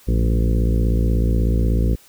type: harmonic tone with a mistuned harmonic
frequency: 56.4 Hz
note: A1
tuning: 44 cents sharp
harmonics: 1 / 2 / 3 / 4 / 5 / 6 / 7 / 8 / 9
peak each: -16 / -22 / -26 / -28 / -30 / -32 / -33 / -34 / -35 dBFS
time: 0.07-1.96 s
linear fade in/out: 20 ms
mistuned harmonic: 3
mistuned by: +86 cents
effects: white hiss -50 dBFS RMS until 2.08 s